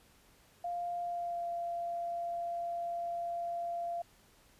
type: tone with pitch glide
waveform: sine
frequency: 698.5 to 688.5 Hz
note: F5 to F5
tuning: 0 to -25 cents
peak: -34 dBFS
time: 0.64-4.02 s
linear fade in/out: 5 ms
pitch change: -25 cents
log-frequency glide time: 1.03-1.49 s
effects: pink hiss -64 dBFS RMS until 4.59 s + resampled to 32000 Hz